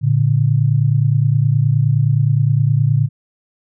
sine tone pair together, 113.9 / 143.51 Hz, A#2 / D3, -40 / -40 cents, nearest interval major third, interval 400 cents, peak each -14 dBFS, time 0.01-3.09 s, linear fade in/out 50 ms, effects none

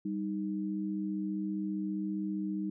sine tone pair together, 195.85 / 310.9 Hz, G3 / D#4, -1 / -1 cents, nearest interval minor sixth, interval 800 cents, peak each -34 / -35 dBFS, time 0.05-2.7 s, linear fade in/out 5 ms, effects none

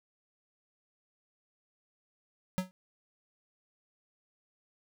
square tone with exponential decay, 185 Hz, F#3, in tune, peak -25 dBFS, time 2.58-2.71 s, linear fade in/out 0 ms, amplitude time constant 28 ms, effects none

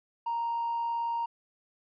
triangle tone with amplitude modulation, 932.3 Hz, A#5, in tune, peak -24 dBFS, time 0.26-1.26 s, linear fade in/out 10 ms, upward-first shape sine, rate 58.3 Hz, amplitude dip 25%, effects tanh soft clip ceiling -25 dBFS + resampled to 11025 Hz

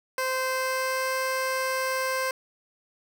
15% pulse tone with pitch glide, 519 to 522.6 Hz, C5 to C5, -14 to -2 cents, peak -19 dBFS, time 0.18-2.31 s, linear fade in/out 2 ms, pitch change +12 cents, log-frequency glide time 0.47-1.14 s, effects none

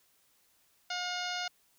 harmonic tone, 717 Hz, F5, 45 cents sharp, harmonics 1 / 2 / 3 / 4 / 5 / 6 / 7 / 8 / 9, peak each -39 / -39 / -43 / -42 / -43 / -43 / -43 / -50 / -48 dBFS, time 0.9-1.48 s, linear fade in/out 5 ms, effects white hiss -69 dBFS RMS until 1.78 s

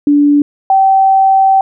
sine tone pair in turn, 290 / 772.3 Hz, D4 / G5, -22 / -26 cents, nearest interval octave + perfect fourth, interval 1696 cents, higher second, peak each -5 dBFS, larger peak neither, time 0.07-0.42 / 0.7-1.61 s, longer second, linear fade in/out 2 ms, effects none

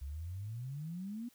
sine exponential sweep, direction up, 66 to 246.9 Hz, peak -39 dBFS, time 0.01-1.29 s, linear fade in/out 10 ms, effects white hiss -67 dBFS RMS until 1.34 s

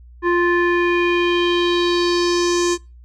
square tone with low-pass filter sweep, 349.2 Hz, F4, in tune, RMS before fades -17 dBFS, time 0.22-2.78 s, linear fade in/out 50 ms, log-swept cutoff 1500 to 7000 Hz, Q 3.4, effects noise-tail reverb RT60 0.3 s tail -24 dB re dry + added 60 Hz sine -40 dBFS peak until 3.04 s

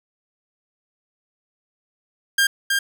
sawtooth tone with echo, 1604 Hz, G6, 39 cents sharp, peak -11 dBFS, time 2.38-2.47 s, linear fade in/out 5 ms, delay 320 ms, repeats 1, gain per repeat -3 dB, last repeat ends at 2.79 s, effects none

